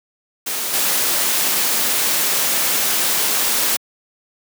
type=noise with level steps; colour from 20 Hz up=white; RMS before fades=-23 / -18 dBFS; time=0.46-3.77 s; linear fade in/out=10 ms; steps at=0.73 s; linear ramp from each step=10 ms; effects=high-pass 200 Hz 12 dB/octave